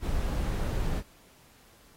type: noise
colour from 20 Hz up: brown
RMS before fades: -29 dBFS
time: 0-1.03 s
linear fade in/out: 50 ms
effects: pink hiss -59 dBFS RMS until 1.96 s + AAC 48 kbps